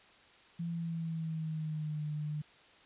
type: tone with pitch glide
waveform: sine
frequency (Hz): 169.1 to 150.65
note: E3 to D3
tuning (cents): +44 to +44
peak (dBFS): -34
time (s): 0.59-2.42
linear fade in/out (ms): 10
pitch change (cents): -200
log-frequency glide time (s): 0.69-2.05
effects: white hiss -60 dBFS RMS until 2.85 s + resampled to 8000 Hz